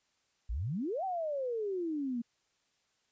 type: exponential two-way sweep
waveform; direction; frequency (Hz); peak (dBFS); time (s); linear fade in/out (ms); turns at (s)
sine; up then down; 48.78 to 784 to 228.7; -32; 0.49-2.22; 10; 1.04
effects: white hiss -75 dBFS RMS until 3.11 s + resampled to 16000 Hz